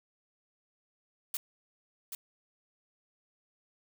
blue noise with echo, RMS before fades -34 dBFS, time 1.34-1.37 s, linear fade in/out 2 ms, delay 780 ms, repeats 1, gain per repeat -6 dB, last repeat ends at 2.15 s, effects none

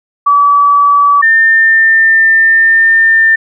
sine tone pair in turn, 1147 / 1799.8 Hz, D6 / A6, -41 / +39 cents, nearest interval minor sixth, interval 780 cents, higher second, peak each -4 dBFS, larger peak neither, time 0.26-1.22 / 1.22-3.36 s, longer second, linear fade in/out 10 ms, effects none

